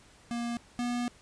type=tone pair in turn; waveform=square; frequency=236.5 / 242.4 Hz; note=A#3 / B3; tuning=+25 / -32 cents; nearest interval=unison; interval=43 cents; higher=second; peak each=-32 / -30 dBFS; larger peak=second; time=0.31-0.57 / 0.79-1.08 s; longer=second; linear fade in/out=0 ms; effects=pink hiss -58 dBFS RMS until 1.21 s + resampled to 22050 Hz